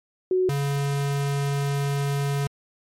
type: tone pair in turn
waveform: sine / square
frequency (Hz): 370 / 140.98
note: F#4 / C#3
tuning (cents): 0 / +30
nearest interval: octave + perfect fourth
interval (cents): 1670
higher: first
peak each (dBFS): -18 / -23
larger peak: first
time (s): 0.31-0.49 / 0.49-2.47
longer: second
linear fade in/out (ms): 2
effects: MP3 64 kbps